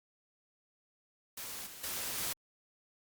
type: noise with level steps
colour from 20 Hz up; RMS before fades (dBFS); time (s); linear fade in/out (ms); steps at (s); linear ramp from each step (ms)
white; -43 / -49 / -38 / -36; 1.37-2.33; 5; 1.66 / 1.83 / 2.17; 10
effects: Opus 48 kbps